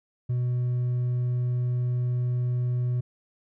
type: tone with hard clipping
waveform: sine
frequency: 123.47 Hz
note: B2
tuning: in tune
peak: -24 dBFS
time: 0.29-3.01 s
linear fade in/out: 10 ms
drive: 2 dB
effects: none